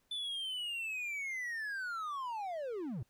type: linear sweep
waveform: triangle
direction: down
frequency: 3520 to 98 Hz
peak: -35 dBFS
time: 0.11-3.03 s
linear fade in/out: 5 ms
effects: pink hiss -75 dBFS RMS until 3.09 s